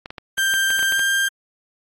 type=clicks; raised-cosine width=0.3 ms; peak=-16 dBFS; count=10; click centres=0.059 / 0.105 / 0.182 / 0.38 / 0.539 / 0.704 / 0.792 / 0.828 / 0.923 / 0.994 s
type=tone with pitch glide; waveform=35% pulse; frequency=1578 to 1589.9 Hz; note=G6 to G6; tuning=+11 to +24 cents; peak=-15 dBFS; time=0.37-1.29 s; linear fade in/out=20 ms; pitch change=+13 cents; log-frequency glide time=0.9-0.99 s
effects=AAC 48 kbps